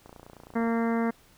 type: click train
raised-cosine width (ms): 1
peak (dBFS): -32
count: 19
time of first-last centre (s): 0.06-0.674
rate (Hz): 29.3
type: harmonic tone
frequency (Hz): 230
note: A#3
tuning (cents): -23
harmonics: 1 / 2 / 3 / 4 / 5 / 6 / 7 / 8 / 9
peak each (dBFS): -25 / -31 / -35 / -37 / -39 / -41 / -42 / -43 / -44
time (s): 0.55-1.11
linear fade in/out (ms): 10
effects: pink hiss -59 dBFS RMS until 1.37 s